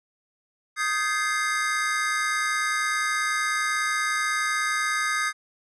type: chord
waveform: square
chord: Ab major seventh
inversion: second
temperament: equal with one note detuned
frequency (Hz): 1244.5 / 1568 / 1698.1 / 2093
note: Eb6 / G6 / Ab6 / C7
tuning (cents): 0 / 0 / +38 / 0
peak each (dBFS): -28 / -31 / -32 / -29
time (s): 0.76-5.33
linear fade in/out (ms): 50
effects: resampled to 24000 Hz